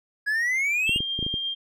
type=exponential sweep; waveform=triangle; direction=up; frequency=1660 to 2888 Hz; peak=-20 dBFS; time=0.26-0.99 s; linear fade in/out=20 ms
type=tone with tremolo; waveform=sine; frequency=3196 Hz; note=G7; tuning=33 cents sharp; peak=-25 dBFS; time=0.86-1.55 s; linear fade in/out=20 ms; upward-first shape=sine; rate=8.6 Hz; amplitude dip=25%
type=clicks; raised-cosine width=3 ms; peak=-19 dBFS; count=7; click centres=0.894 / 0.961 / 1.005 / 1.191 / 1.227 / 1.265 / 1.341 s
effects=none